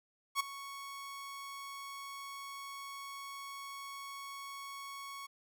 sawtooth tone with ADSR envelope, 1108.7 Hz, C#6, in tune, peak -24 dBFS, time 0.35-5.27 s, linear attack 50 ms, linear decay 11 ms, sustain -16 dB, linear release 15 ms, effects none

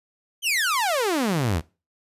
sawtooth exponential sweep, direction down, 3196 to 71.7 Hz, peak -17 dBFS, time 0.42-1.62 s, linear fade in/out 50 ms, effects noise-tail reverb RT60 0.3 s tail -21 dB re dry + resampled to 32000 Hz

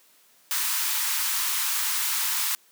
white high-pass noise, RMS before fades -26 dBFS, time 0.51-2.55 s, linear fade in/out 0 ms, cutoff 850 Hz, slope 96 dB/octave, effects white hiss -59 dBFS RMS until 2.71 s + high-pass 200 Hz 12 dB/octave

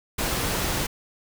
pink noise, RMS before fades -26 dBFS, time 0.18-0.87 s, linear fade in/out 10 ms, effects none

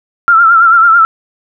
sine tone with vibrato, 1358 Hz, F6, 49 cents flat, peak -3 dBFS, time 0.28-1.05 s, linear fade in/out 0 ms, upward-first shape sine, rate 9.1 Hz, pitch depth 65 cents each way, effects none

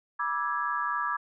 sine chord, E dominant seventh, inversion second, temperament equal with one note detuned, 970.8 / 1174.7 / 1318.5 / 1661.2 Hz, B5 / D6 / E6 / G#6, -30 / 0 / 0 / 0 cents, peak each -34 / -30 / -35 / -33 dBFS, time 0.19-1.17 s, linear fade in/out 10 ms, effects none

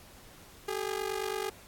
sawtooth ring-modulated tone, 408.4 Hz, G#4, 29 cents flat, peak -25 dBFS, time 0.68-1.5 s, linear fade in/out 2 ms, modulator 24.5 Hz, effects pink hiss -54 dBFS RMS until 1.67 s + AAC 64 kbps

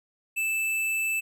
sine tone with tanh clipping, 2637 Hz, E7, in tune, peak -26 dBFS, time 0.36-1.21 s, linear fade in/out 20 ms, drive 18 dB, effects none

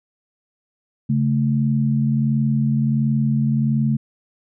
sine tone pair together, 138.59 / 220 Hz, C#3 / A3, 0 / 0 cents, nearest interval minor sixth, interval 800 cents, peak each -18 / -19 dBFS, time 1.09-3.97 s, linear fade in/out 10 ms, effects none

